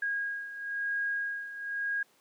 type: beating tone pair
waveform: sine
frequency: 1635 / 1636 Hz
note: G#6 / G#6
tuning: -28 / -26 cents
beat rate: 1 Hz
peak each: -37 / -32 dBFS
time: 0.02-2.03 s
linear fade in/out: 5 ms
effects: pink hiss -65 dBFS RMS until 2.2 s + high-pass 300 Hz 12 dB/octave